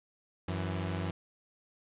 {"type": "tone pair together", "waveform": "sawtooth", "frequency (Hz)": [93, 165.7], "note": ["F#2", "E3"], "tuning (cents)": [9, 9], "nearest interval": "minor seventh", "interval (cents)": 1000, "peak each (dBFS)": [-30, -33], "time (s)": [0.48, 1.11], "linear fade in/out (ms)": 5, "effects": ["resampled to 8000 Hz", "9-bit"]}